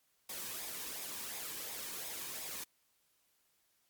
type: noise with flanger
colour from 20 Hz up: white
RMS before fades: -43 dBFS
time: 0.29-2.64 s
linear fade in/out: 5 ms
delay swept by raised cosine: 0.67 to 1.51 ms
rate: 2.8 Hz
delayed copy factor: -0.5
effects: white hiss -75 dBFS RMS until 3.89 s + MP3 96 kbps